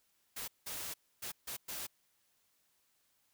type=noise bursts at uneven times; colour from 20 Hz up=white; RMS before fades=-42 dBFS; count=5; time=0.36-0.48 / 0.66-0.94 / 1.22-1.32 / 1.47-1.57 / 1.68-1.87 s; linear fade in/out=10 ms; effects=white hiss -75 dBFS RMS until 3.33 s